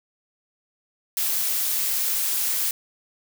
blue noise, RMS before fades -24 dBFS, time 1.17-2.71 s, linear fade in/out 2 ms, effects none

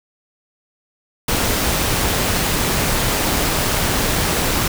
pink noise with amplitude modulation, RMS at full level -17 dBFS, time 1.28-4.68 s, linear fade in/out 5 ms, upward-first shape sine, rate 196 Hz, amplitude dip 30%, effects none

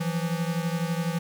square beating tone pair, 164.81 / 176.81 Hz, E3 / F3, 0 / +22 cents, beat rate 12 Hz, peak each -28 / -31 dBFS, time 0-1.19 s, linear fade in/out 10 ms, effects 10-bit

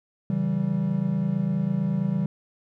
triangle chord, C# diminished, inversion none, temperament equal with one note detuned, 138.59 / 164.81 / 193.86 Hz, C#3 / E3 / G3, 0 / 0 / -19 cents, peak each -27 / -25 / -23 dBFS, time 0.3-2.26 s, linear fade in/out 2 ms, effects none

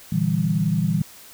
sine chord, E half-diminished seventh, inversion second, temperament equal, 116.54 / 146.83 / 164.81 / 196 Hz, Bb2 / D3 / E3 / G3, 0 / 0 / 0 / 0 cents, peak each -27 / -26 / -21 / -24 dBFS, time 0.12-1.02 s, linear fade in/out 5 ms, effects white hiss -45 dBFS RMS until 1.33 s

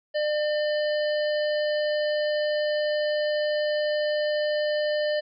harmonic tone, 601 Hz, D5, 40 cents sharp, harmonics 1 / 3 / 5 / 7 / 8, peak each -23 / -33 / -37 / -40 / -41 dBFS, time 0.14-5.21 s, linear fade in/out 20 ms, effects none

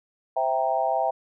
sine chord, C dominant seventh, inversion none, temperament equal, 523.3 / 659.3 / 784 / 932.3 Hz, C5 / E5 / G5 / Bb5, 0 / 0 / 0 / 0 cents, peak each -30 / -25 / -25 / -30 dBFS, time 0.36-1.11 s, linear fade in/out 10 ms, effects none

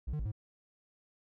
triangle tone with pitch steps, 61.2 / 150.7 / 54.3 / 106.5 Hz, B1 / D3 / A1 / G#2, -15 / +45 / -22 / +44 cents, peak -31 dBFS, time 0.07-0.318 s, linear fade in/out 10 ms, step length 62 ms, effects none

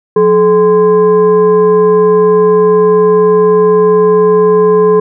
sine tone with frequency modulation, 427.9 Hz, A4, 48 cents flat, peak -4 dBFS, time 0.16-5 s, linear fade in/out 5 ms, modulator 607 Hz, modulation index 0.58, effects none

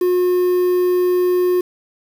triangle tone with quantisation, 360 Hz, F#4, 47 cents flat, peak -11 dBFS, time 0.01-1.61 s, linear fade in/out 5 ms, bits 6, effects none

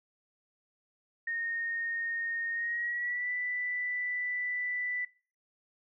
sine tone with pitch glide, 1848 to 1980.6 Hz, A#6 to B6, -16 to +4 cents, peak -31 dBFS, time 1.27-5.05 s, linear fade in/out 5 ms, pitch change +120 cents, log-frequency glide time 2.52-3.31 s, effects noise-tail reverb RT60 0.4 s tail -20 dB re dry

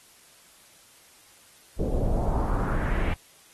brown noise with low-pass filter sweep, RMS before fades -25 dBFS, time 1.79-3.14 s, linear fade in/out 5 ms, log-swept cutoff 430 to 2500 Hz, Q 2.6, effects white hiss -55 dBFS RMS until 3.53 s + AAC 32 kbps

